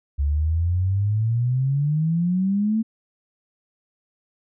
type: exponential sweep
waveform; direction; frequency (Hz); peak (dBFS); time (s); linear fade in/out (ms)
sine; up; 69.3 to 226; -18; 0.18-2.83; 20
effects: none